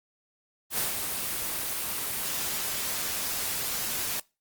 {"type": "noise with ADSR envelope", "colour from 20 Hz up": "white", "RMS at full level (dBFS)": -26, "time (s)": [0.7, 4.2], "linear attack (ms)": 82, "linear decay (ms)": 130, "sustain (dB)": -5, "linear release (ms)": 4, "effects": ["noise-tail reverb RT60 0.3 s tail -25 dB re dry", "Opus 24 kbps"]}